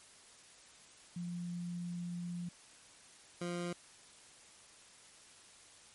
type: tone pair in turn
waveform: sine / 20% pulse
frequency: 174.61 / 174.61 Hz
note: F3 / F3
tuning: 0 / 0 cents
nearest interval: unison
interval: 0 cents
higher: neither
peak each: -38 / -32 dBFS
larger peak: second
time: 1.16-2.49 / 3.41-3.73 s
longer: first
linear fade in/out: 5 ms
effects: white hiss -59 dBFS RMS until 5.94 s + MP3 48 kbps